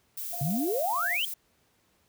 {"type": "noise", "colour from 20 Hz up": "violet", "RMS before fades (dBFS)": -36, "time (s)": [0.17, 1.34], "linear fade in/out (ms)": 5}
{"type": "tone with tremolo", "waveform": "sine", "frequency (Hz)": 698.5, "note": "F5", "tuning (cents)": 0, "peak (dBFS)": -35, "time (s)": [0.32, 1.18], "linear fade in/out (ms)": 20, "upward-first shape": "sine", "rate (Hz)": 14, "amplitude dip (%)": 60}
{"type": "exponential sweep", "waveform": "sine", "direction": "up", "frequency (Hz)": [130, 3255], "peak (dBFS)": -26, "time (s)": [0.41, 1.25], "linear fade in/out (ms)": 2}
{"effects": ["pink hiss -68 dBFS RMS until 2.08 s", "high-pass 60 Hz 12 dB/octave"]}